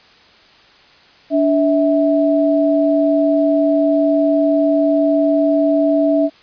sine tone pair together, 290 / 651 Hz, D4 / E5, -22 / -22 cents, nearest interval octave + major second, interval 1400 cents, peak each -14 dBFS, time 1.3-6.3 s, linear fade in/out 50 ms, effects white hiss -47 dBFS RMS until 6.42 s + resampled to 11025 Hz

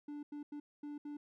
triangle tone bursts at uneven times, 293.2 Hz, D4, 3 cents flat, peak -40 dBFS, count 5, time 0.08-0.23 / 0.32-0.43 / 0.52-0.6 / 0.83-0.98 / 1.05-1.17 s, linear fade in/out 5 ms, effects none

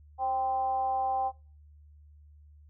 sine tone with frequency modulation, 784 Hz, G5, in tune, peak -26 dBFS, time 0.18-1.32 s, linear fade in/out 50 ms, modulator 252 Hz, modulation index 0.42, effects noise-tail reverb RT60 0.3 s tail -17 dB re dry + added 74 Hz sine -52 dBFS peak until 2.69 s

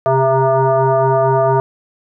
sine tone with frequency modulation, 130.81 Hz, C3, in tune, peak -10 dBFS, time 0.06-1.6 s, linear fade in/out 0 ms, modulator 266 Hz, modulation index 3.5, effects none

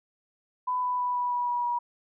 sine tone with pitch steps, 1000 / 993.7 / 987.4 / 981.1 / 974.9 / 968.7 / 962.6 Hz, B5 / B5 / B5 / B5 / B5 / B5 / B5, +21 / +10 / -1 / -12 / -23 / -34 / -45 cents, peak -25 dBFS, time 0.67-1.79 s, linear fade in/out 10 ms, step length 160 ms, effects none

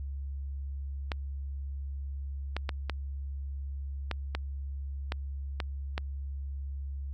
clicks, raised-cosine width 0.3 ms, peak -16 dBFS, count 9, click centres 1.118 / 2.566 / 2.692 / 2.897 / 4.113 / 4.35 / 5.121 / 5.602 / 5.979 s, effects added 69 Hz sine -34 dBFS peak until 7.13 s

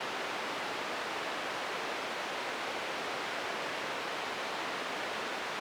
pink band-pass noise, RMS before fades -37 dBFS, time 0-5.6 s, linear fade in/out 10 ms, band 450 to 3100 Hz, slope 12 dB/octave, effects none

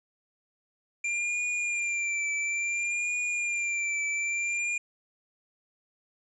square tone with vibrato, 2381 Hz, D7, 23 cents sharp, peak -28 dBFS, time 1.04-4.78 s, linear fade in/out 5 ms, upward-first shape triangle, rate 0.58 Hz, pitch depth 48 cents each way, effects resampled to 22050 Hz

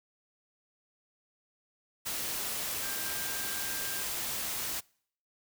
sine tone in noise, 1590 Hz, G6, 24 cents sharp, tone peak -43 dBFS, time 2.82-4.04 s, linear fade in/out 20 ms, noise white, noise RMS -35 dBFS, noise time 2.05-4.81 s, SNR -11 dB, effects noise-tail reverb RT60 0.6 s tail -26 dB re dry

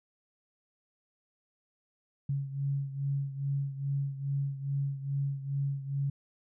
sine beating tone pair, 138.59 / 140.99 Hz, C#3 / C#3, 0 / +30 cents, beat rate 2.4 Hz, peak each -31 / -36 dBFS, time 2.29-6.1 s, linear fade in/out 5 ms, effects none

